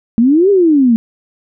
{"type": "exponential two-way sweep", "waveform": "sine", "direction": "up then down", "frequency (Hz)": [220, 412.5, 220], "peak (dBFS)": -6, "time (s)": [0.18, 0.96], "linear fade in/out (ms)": 0, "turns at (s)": 0.5, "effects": []}